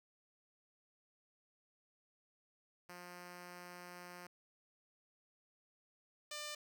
5% pulse tone pair in turn, 177.4 / 596.7 Hz, F3 / D5, +27 / +27 cents, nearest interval octave + major sixth, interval 2100 cents, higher second, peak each -39 / -32 dBFS, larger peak second, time 2.89-4.27 / 6.31-6.55 s, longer first, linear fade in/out 5 ms, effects none

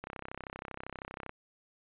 click train, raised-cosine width 0.5 ms, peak -25 dBFS, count 42, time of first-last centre 0.04-1.294 s, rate 32.7 Hz, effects resampled to 8000 Hz

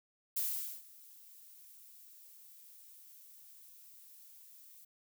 violet noise with ADSR envelope, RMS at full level -34 dBFS, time 0.36-4.85 s, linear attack 9 ms, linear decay 450 ms, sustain -23 dB, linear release 8 ms, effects none

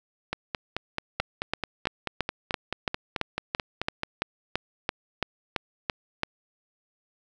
two click trains, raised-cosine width 0.3 ms, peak -9 / -12 dBFS, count 16 / 18, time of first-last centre 1.2-6.234 / 0.33-4.034 s, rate 2.98 / 4.59 Hz, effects none

